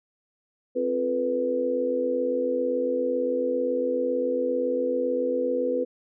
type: harmonic tone with a mistuned harmonic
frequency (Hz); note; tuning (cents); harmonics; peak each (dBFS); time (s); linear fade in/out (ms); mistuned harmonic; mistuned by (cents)
87.31; F2; 0; 3 / 4 / 5 / 6; -30 / -33 / -33 / -24; 0.75-5.85; 20; 6; -100
effects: none